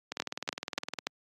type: two click trains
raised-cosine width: 0.2 ms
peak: -12 / -17 dBFS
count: 4 / 18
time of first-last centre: 0.2-1.07 / 0.12-0.987 s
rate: 3.45 / 19.6 Hz
effects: high-pass 200 Hz 12 dB/octave + AAC 32 kbps